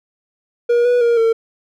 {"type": "tone with pitch steps", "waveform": "triangle", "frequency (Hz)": [476.6, 488.7, 470.6, 453.7], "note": ["A#4", "B4", "A#4", "A#4"], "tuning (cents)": [38, -18, 16, -47], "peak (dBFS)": -9, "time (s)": [0.69, 1.33], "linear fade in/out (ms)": 10, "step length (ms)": 160, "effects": []}